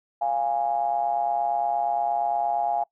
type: ring-modulated tone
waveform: triangle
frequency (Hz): 64.3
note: C2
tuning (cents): -30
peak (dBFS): -17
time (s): 0.21-2.84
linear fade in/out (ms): 10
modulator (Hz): 761
effects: noise-tail reverb RT60 0.1 s tail -22 dB re dry